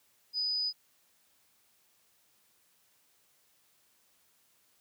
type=tone; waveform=sine; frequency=4978 Hz; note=D#8; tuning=in tune; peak=-29 dBFS; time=0.33-0.73 s; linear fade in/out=50 ms; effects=white hiss -69 dBFS RMS until 4.8 s + high-pass 60 Hz 12 dB/octave